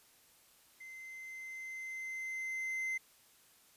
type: tone with level ramp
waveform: triangle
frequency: 2069 Hz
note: C7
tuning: 20 cents flat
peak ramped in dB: -46 to -32 dBFS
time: 0.8-2.98 s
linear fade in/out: 10 ms
effects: white hiss -65 dBFS RMS until 3.76 s + resampled to 32000 Hz